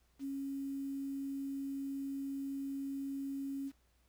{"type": "tone with quantisation", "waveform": "sine", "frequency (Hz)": 274.7, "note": "C#4", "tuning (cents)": -16, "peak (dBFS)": -37, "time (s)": [0.19, 3.72], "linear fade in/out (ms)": 50, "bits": 10, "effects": ["added 60 Hz sine -70 dBFS peak until 4.08 s", "pink hiss -75 dBFS RMS until 4.08 s"]}